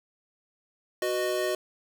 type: chord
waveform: square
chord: B major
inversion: second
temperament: equal with one note detuned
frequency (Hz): 370 / 493.9 / 615.1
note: F#4 / B4 / D#5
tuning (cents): 0 / 0 / -20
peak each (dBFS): -30 / -36 / -30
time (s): 1.02-1.55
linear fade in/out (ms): 2
effects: 10-bit